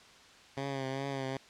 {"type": "tone with vibrato", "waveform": "10% pulse", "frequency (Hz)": 135.6, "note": "C#3", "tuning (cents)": -38, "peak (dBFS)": -26, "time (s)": [0.57, 1.37], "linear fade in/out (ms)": 2, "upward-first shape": "triangle", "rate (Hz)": 2.5, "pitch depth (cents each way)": 52, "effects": ["white hiss -56 dBFS RMS until 1.49 s", "low-pass 5000 Hz 12 dB/octave"]}